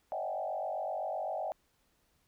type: tone with frequency modulation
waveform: sine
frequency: 692 Hz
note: F5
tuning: 16 cents flat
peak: -33 dBFS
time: 0.12-1.52 s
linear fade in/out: 0 ms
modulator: 47.8 Hz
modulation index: 2.4
effects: pink hiss -73 dBFS RMS until 2.27 s